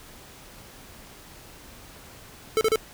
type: tone bursts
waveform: square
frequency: 440 Hz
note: A4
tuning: in tune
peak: -19 dBFS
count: 3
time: 2.57-2.758 s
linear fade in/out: 0 ms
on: 40 ms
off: 34 ms
effects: pink hiss -47 dBFS RMS until 2.93 s